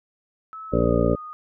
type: tone with pitch glide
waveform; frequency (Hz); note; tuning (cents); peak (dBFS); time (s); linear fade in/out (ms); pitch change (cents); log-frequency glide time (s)
sine; 1300 to 1235.6; E6 to D#6; -24 to -12; -34; 0.53-1.33; 0; -88; 0.68-0.93
type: harmonic tone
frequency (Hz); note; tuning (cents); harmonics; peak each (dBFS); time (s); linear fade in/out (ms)
58.27; A#1; 0; 1 / 2 / 3 / 4 / 5 / 7 / 8 / 9 / 10; -26 / -26 / -26 / -26 / -26 / -26 / -26 / -26 / -26; 0.72-1.16; 20
effects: none